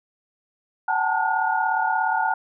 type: tone cluster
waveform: sine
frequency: 754 / 862 / 899 / 1439 Hz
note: F#5 / A5 / A5 / F#6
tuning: +32 / -36 / +37 / -49 cents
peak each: -25 dBFS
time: 0.88-2.34 s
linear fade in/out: 5 ms
effects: none